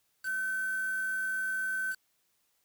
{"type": "tone with quantisation", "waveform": "sine", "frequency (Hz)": 1528, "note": "G6", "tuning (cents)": -45, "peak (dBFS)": -30, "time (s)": [0.23, 1.96], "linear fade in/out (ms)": 50, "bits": 7, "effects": ["white hiss -74 dBFS RMS until 2.64 s"]}